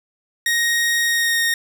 sawtooth tone with pitch glide, 1872 to 1854.8 Hz, A#6 to A#6, +7 to -9 cents, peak -13 dBFS, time 0.46-1.54 s, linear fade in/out 2 ms, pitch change -16 cents, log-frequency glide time 1.01-1.41 s, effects none

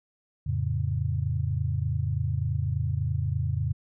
sine chord, F augmented, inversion none, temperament equal with one note detuned, 86.6 / 110 / 138.59 Hz, F2 / A2 / C#3, -14 / 0 / 0 cents, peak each -29 dBFS, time 0.46-3.73 s, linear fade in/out 10 ms, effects none

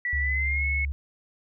sine tone with pitch glide, 1953 to 2192 Hz, B6 to C#7, -20 to -20 cents, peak -25 dBFS, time 0.05-0.85 s, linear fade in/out 2 ms, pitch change +200 cents, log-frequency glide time 0.19-0.65 s
sine tone, 70.2 Hz, C#2, 22 cents sharp, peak -26 dBFS, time 0.13-0.92 s, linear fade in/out 0 ms
effects none

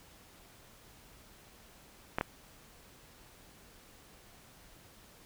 clicks, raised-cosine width 0.5 ms, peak -15 dBFS, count 2, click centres 2.185 / 2.211 s, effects pink hiss -58 dBFS RMS until 5.25 s

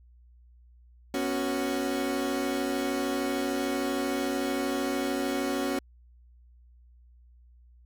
30% pulse chord, B suspended second, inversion none, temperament equal with one note detuned, 244 / 277.2 / 370 Hz, B3 / C#4 / F#4, -21 / 0 / 0 cents, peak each -32 / -27 / -30 dBFS, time 1.14-5.79 s, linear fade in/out 2 ms, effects added 60 Hz sine -53 dBFS peak until 7.85 s

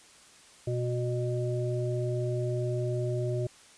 harmonic tone, 122.4 Hz, B2, 15 cents flat, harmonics 1 / 3 / 5, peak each -29 / -33 / -36 dBFS, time 0.67-3.47 s, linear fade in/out 5 ms, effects white hiss -55 dBFS RMS until 3.77 s + resampled to 22050 Hz

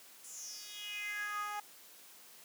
10% pulse tone with high-pass filter sweep, 415.3 Hz, G#4, in tune, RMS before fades -42 dBFS, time 0.24-1.6 s, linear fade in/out 5 ms, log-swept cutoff 8400 to 870 Hz, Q 5.5, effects white hiss -57 dBFS RMS until 2.44 s + high-pass 200 Hz 12 dB/octave

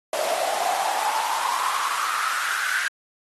pink noise with high-pass filter sweep, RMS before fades -25 dBFS, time 0.13-2.88 s, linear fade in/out 2 ms, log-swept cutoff 610 to 1600 Hz, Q 8, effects AAC 32 kbps

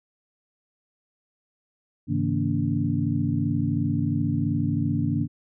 sine tone cluster, 102.8 / 138.7 / 161.6 / 233.8 / 287.9 Hz, G#2 / C#3 / E3 / A#3 / D4, -17 / +1 / -34 / +5 / -34 cents, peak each -28 dBFS, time 2.07-5.28 s, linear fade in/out 50 ms, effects none

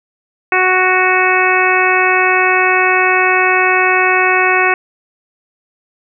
harmonic tone, 370 Hz, F#4, in tune, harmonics 1 / 2 / 3 / 4 / 5 / 6 / 7, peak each -17 / -17 / -17 / -17 / -17 / -17 / -17 dBFS, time 0.52-4.74 s, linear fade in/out 2 ms, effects none

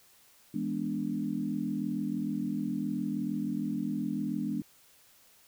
sine chord, E dominant seventh, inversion none, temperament equal, 164.81 / 207.7 / 246.9 / 293.7 Hz, E3 / G#3 / B3 / D4, 0 / 0 / 0 / 0 cents, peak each -39 / -34 / -35 / -35 dBFS, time 0.54-4.62 s, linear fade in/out 5 ms, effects white hiss -61 dBFS RMS until 5.47 s

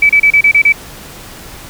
sine tone bursts, 2300 Hz, D7, 37 cents flat, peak -4 dBFS, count 7, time 0.02-0.724 s, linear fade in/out 5 ms, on 74 ms, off 31 ms, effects pink hiss -32 dBFS RMS until 1.69 s

